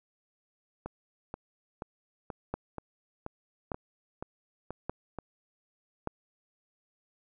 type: two click trains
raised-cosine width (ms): 1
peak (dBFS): -18 / -23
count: 4 / 10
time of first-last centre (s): 2.54-6.074 / 0.86-5.187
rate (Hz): 0.849 / 2.08
effects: none